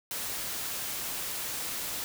white noise, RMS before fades -35 dBFS, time 0.11-2.04 s, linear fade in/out 0 ms, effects none

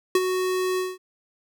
square tone with ADSR envelope, 370 Hz, F#4, in tune, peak -15 dBFS, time 0.15-0.98 s, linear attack 3 ms, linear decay 40 ms, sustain -8 dB, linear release 200 ms, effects none

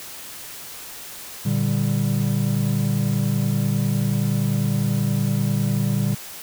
triangle chord, G minor, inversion first, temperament equal, 116.54 / 146.83 / 196 Hz, Bb2 / D3 / G3, 0 / 0 / 0 cents, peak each -21 dBFS, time 1.45-6.15 s, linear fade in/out 10 ms, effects white hiss -37 dBFS RMS until 6.42 s

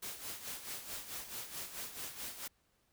white noise with tremolo, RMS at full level -42 dBFS, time 0.02-2.48 s, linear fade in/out 10 ms, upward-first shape sine, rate 4.6 Hz, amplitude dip 65%, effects pink hiss -75 dBFS RMS until 2.92 s

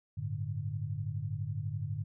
sine chord, G suspended second, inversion none, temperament equal, 98 / 110 / 146.83 Hz, G2 / A2 / D3, 0 / 0 / 0 cents, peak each -38 / -37 / -38 dBFS, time 0.17-2.04 s, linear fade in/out 10 ms, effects none

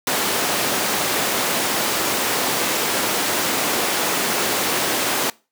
pink high-pass noise, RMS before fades -21 dBFS, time 0.07-5.3 s, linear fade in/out 2 ms, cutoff 290 Hz, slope 12 dB/octave, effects noise-tail reverb RT60 0.3 s tail -23 dB re dry

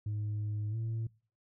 sine tone with pitch glide, 105.3 to 112.86 Hz, G#2 to A2, +24 to +44 cents, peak -30 dBFS, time 0.06-1.07 s, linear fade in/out 5 ms, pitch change +120 cents, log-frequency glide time 0.7-0.76 s, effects noise-tail reverb RT60 0.4 s tail -25 dB re dry + tanh soft clip ceiling -31 dBFS

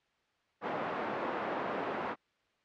white band-pass noise, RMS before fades -36 dBFS, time 0.61-2.16 s, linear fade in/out 50 ms, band 240 to 1000 Hz, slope 12 dB/octave, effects white hiss -73 dBFS RMS until 2.64 s + low-pass 3000 Hz 12 dB/octave

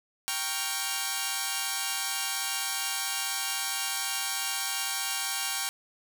5% pulse chord, G half-diminished seventh, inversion none, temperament equal, 784 / 932.3 / 1108.7 / 1396.9 Hz, G5 / Bb5 / Db6 / F6, 0 / 0 / 0 / 0 cents, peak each -21 / -25 / -23 / -24 dBFS, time 0.28-5.69 s, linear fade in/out 0 ms, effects none

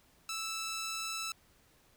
10% pulse tone, 1318.5 Hz, E6, in tune, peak -28 dBFS, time 0.29-1.32 s, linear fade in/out 2 ms, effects pink hiss -66 dBFS RMS until 1.96 s

